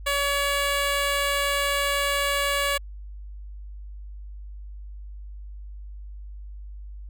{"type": "tone", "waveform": "10% pulse", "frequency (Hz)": 566, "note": "C#5", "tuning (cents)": 36, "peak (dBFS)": -14, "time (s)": [0.06, 2.78], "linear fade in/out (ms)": 10, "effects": ["added 50 Hz sine -36 dBFS peak until 7.09 s"]}